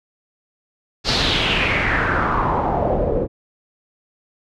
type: noise with low-pass filter sweep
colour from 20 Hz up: pink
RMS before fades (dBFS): -19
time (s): 1.04-3.28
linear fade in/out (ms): 50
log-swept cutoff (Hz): 4800 to 440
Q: 4
effects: none